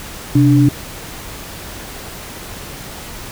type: tone pair together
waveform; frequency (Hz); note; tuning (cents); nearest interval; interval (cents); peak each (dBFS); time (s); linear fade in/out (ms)
sine; 130 / 291.8; C3 / D4; -11 / -11; octave + major second; 1400; -10; 0.35-0.69; 5
effects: pink hiss -31 dBFS RMS until 3.31 s